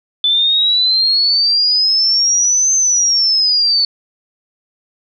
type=exponential two-way sweep; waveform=sine; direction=up then down; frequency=3489 to 6272 to 4454 Hz; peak=-10 dBFS; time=0.24-3.85 s; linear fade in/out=2 ms; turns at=2.74 s; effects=none